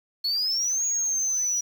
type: exponential two-way sweep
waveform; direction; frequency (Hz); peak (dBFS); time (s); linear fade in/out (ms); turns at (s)
sine; up then down; 4332 to 6690 to 5820; -20; 0.24-1.61; 10; 0.85
effects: tanh soft clip ceiling -22 dBFS + 8-bit